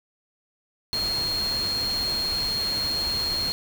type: tone in noise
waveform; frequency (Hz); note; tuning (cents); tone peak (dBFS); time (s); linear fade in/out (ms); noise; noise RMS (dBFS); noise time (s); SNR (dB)
sine; 4249; C8; +26; -24; 0.93-3.52; 0; pink; -34; 0.93-3.52; +7
effects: none